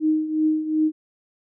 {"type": "tone with tremolo", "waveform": "sine", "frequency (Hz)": 311.1, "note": "D#4", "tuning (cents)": 0, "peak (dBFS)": -15, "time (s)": [0, 0.92], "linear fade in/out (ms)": 50, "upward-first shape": "triangle", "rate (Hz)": 2.7, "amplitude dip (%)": 75, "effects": []}